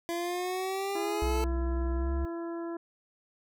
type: exponential sweep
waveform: 25% pulse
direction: up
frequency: 338.3 to 440 Hz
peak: -27 dBFS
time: 0.09-1.44 s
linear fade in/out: 0 ms
type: harmonic tone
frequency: 336.8 Hz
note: E4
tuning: 37 cents sharp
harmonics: 1 / 2 / 3 / 4 / 5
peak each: -34 / -43 / -46 / -50 / -53 dBFS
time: 0.95-2.77 s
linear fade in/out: 5 ms
type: tone with pitch glide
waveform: triangle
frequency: 63 to 67.91 Hz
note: B1 to C#2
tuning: +35 to -35 cents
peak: -26 dBFS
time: 1.22-2.25 s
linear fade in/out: 0 ms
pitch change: +130 cents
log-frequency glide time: 1.96-2.12 s
effects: none

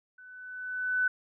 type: tone with level ramp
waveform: sine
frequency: 1500 Hz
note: F#6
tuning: 23 cents sharp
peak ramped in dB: -49 to -22 dBFS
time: 0.18-1.08 s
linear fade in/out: 5 ms
effects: none

